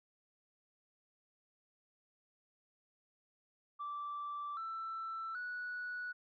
sine tone with pitch steps, 1167 / 1331 / 1471 Hz, D6 / E6 / F#6, -11 / +16 / -11 cents, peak -38 dBFS, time 3.79-6.13 s, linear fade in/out 20 ms, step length 780 ms, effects tanh soft clip ceiling -36 dBFS

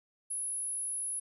sine tone, 10548 Hz, E9, in tune, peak -33 dBFS, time 0.3-1.2 s, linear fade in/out 10 ms, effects none

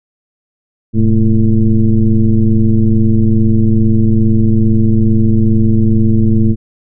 sine tone with frequency modulation, 103.83 Hz, G#2, in tune, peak -6 dBFS, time 0.93-6.56 s, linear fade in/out 50 ms, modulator 115 Hz, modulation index 1.5, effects none

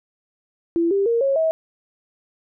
sine tone with pitch steps, 336.8 / 395.9 / 465.4 / 547.1 / 643.2 Hz, E4 / G4 / A#4 / C#5 / E5, +37 / +17 / -3 / -23 / -43 cents, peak -16 dBFS, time 0.76-1.51 s, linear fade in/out 0 ms, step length 150 ms, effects none

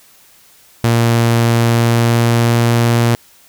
sawtooth tone with pitch glide, 116.7 to 117.72 Hz, A#2 to A#2, +2 to +17 cents, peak -6 dBFS, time 0.84-3.15 s, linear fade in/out 0 ms, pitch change +15 cents, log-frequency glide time 1.56-2.74 s, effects white hiss -47 dBFS RMS until 3.48 s

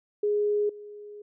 sine tone with level steps, 415.3 Hz, G#4, in tune, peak -22 / -40 dBFS, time 0.23-1.22 s, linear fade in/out 5 ms, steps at 0.69 s, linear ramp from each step 5 ms, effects none

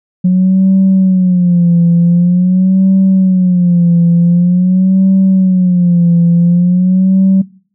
sine tone with vibrato, 180.7 Hz, F#3, 41 cents flat, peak -4 dBFS, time 0.24-7.42 s, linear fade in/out 10 ms, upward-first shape sine, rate 0.46 Hz, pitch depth 100 cents each way, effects noise-tail reverb RT60 0.5 s tail -22 dB re dry + tanh soft clip ceiling -2 dBFS

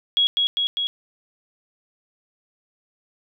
sine tone with echo, 3322 Hz, G#7, in tune, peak -15 dBFS, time 0.17-0.27 s, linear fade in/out 0 ms, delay 200 ms, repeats 3, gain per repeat -2 dB, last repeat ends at 0.87 s, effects none

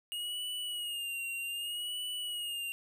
square tone with vibrato, 2858 Hz, F7, 39 cents sharp, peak -36 dBFS, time 0.12-2.72 s, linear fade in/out 0 ms, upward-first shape sine, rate 0.64 Hz, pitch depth 63 cents each way, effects none

